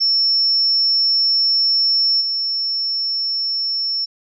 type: tone with level steps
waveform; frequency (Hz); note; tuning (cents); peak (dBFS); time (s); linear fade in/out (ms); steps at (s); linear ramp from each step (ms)
sine; 5400; E8; +41; -13 / -18; 0-4.06; 20; 2.2; 20
effects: none